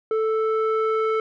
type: tone with low-pass filter sweep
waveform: square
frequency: 440 Hz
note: A4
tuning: in tune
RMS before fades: -22 dBFS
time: 0.11-1.2 s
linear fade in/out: 2 ms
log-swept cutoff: 970 to 1700 Hz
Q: 1.9
effects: none